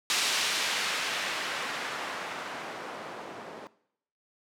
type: noise with low-pass filter sweep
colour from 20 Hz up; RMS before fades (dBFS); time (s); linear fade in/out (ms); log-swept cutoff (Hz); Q
blue; -33; 0.1-3.67; 0; 4300 to 590; 0.74
effects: noise-tail reverb RT60 0.7 s tail -19 dB re dry + high-pass 150 Hz 12 dB/octave